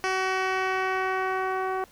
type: tone with low-pass filter sweep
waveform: 10% pulse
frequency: 377 Hz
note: F#4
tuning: 32 cents sharp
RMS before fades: -27 dBFS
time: 0.04-1.84 s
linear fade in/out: 0 ms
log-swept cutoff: 5300 to 1000 Hz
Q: 0.84
effects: pink hiss -55 dBFS RMS until 1.91 s